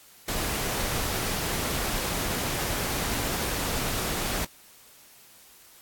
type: noise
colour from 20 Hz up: pink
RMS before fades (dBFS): -29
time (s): 0.28-4.45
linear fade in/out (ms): 5
effects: white hiss -53 dBFS RMS until 5.81 s + AAC 64 kbps